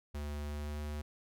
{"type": "tone with pitch glide", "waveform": "square", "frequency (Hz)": [73.42, 74.57], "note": ["D2", "D2"], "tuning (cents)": [0, 27], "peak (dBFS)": -38, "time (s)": [0.14, 1.02], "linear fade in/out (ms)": 10, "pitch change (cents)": 27, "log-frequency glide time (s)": [0.43, 0.84], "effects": []}